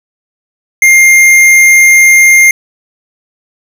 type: tone with tanh clipping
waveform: sine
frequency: 2114 Hz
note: C7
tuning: 17 cents sharp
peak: -3 dBFS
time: 0.82-2.51 s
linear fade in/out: 2 ms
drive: 16 dB
effects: none